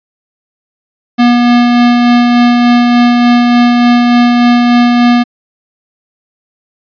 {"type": "tone with tremolo", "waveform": "square", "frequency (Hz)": 241.2, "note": "B3", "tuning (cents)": -41, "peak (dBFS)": -4, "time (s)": [1.18, 5.24], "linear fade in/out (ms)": 20, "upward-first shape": "sine", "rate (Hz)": 3.4, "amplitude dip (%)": 25, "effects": ["resampled to 11025 Hz"]}